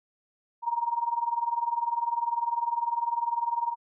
sine tone with tremolo, 939 Hz, A#5, 12 cents sharp, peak -21 dBFS, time 0.62-3.76 s, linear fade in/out 50 ms, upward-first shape triangle, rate 20 Hz, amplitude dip 95%, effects none

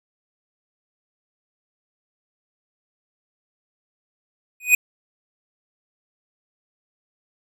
square tone with exponential growth, 2489 Hz, D#7, in tune, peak -8 dBFS, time 4.6-4.75 s, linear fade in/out 5 ms, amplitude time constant 31 ms, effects none

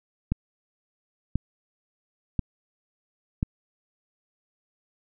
click train, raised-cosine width 5 ms, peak -11 dBFS, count 4, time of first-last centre 0.32-3.429 s, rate 0.965 Hz, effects none

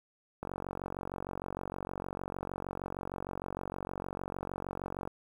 click train, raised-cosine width 1 ms, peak -23 dBFS, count 217, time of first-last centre 0.43-5.075 s, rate 46.5 Hz, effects 9-bit

